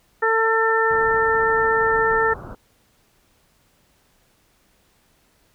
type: harmonic tone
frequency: 447.9 Hz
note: A4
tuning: 31 cents sharp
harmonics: 1 / 2 / 3 / 4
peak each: -20 / -23 / -22 / -21 dBFS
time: 0.22-2.34 s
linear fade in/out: 10 ms
type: low-pass noise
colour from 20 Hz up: pink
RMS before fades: -36 dBFS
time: 0.9-2.55 s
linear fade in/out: 2 ms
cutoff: 1500 Hz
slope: 96 dB/octave
effects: pink hiss -61 dBFS RMS until 5.54 s